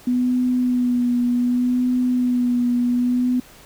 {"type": "tone with vibrato", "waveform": "sine", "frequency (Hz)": 246.9, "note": "B3", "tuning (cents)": 0, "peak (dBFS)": -16, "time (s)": [0.07, 3.4], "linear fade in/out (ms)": 5, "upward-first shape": "sine", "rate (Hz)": 0.66, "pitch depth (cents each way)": 26, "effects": ["pink hiss -46 dBFS RMS until 3.65 s"]}